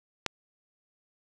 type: click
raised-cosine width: 0.2 ms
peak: -10 dBFS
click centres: 0.263 s
effects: none